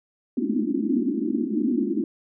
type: band-pass noise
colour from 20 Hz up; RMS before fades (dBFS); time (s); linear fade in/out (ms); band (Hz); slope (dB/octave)
pink; -24; 0.37-2.04; 2; 210 to 350; 96
effects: none